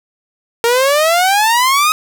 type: exponential sweep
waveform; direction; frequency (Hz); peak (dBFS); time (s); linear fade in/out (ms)
sawtooth; up; 458.6 to 1273; -6; 0.64-1.92; 0
effects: none